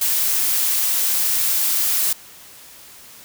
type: noise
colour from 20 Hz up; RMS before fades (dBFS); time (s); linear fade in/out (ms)
blue; -19; 0.01-2.13; 5
effects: white hiss -43 dBFS RMS until 3.24 s